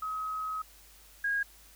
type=tone pair in turn; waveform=sine; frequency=1272 / 1635.3 Hz; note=D#6 / G#6; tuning=+38 / -27 cents; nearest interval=major third; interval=435 cents; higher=second; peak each=-32 / -27 dBFS; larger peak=second; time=0.02-0.62 / 1.24-1.43 s; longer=first; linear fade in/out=5 ms; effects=added 50 Hz sine -59 dBFS peak until 1.75 s + white hiss -57 dBFS RMS until 1.75 s